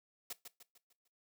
white noise with echo, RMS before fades -42 dBFS, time 0.3-0.33 s, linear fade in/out 5 ms, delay 150 ms, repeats 5, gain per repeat -7 dB, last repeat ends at 1.08 s, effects noise-tail reverb RT60 0.2 s tail -18 dB re dry + high-pass 200 Hz 12 dB/octave

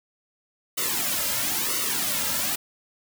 white noise with flanger, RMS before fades -26 dBFS, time 0.77-2.56 s, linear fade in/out 10 ms, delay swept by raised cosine 1.2 to 2.7 ms, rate 1 Hz, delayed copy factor -0.95, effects none

